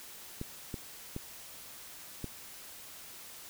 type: clicks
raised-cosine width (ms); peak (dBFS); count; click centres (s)
3; -24; 4; 0.414 / 0.742 / 1.164 / 2.243
effects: white hiss -49 dBFS RMS until 3.49 s